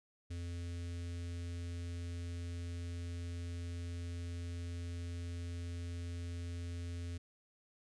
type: tone with notch filter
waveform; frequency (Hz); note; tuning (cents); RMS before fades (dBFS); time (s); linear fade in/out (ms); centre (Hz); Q
square; 86.3; F2; -20; -42; 0.3-7.18; 10; 890; 0.51
effects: resampled to 22050 Hz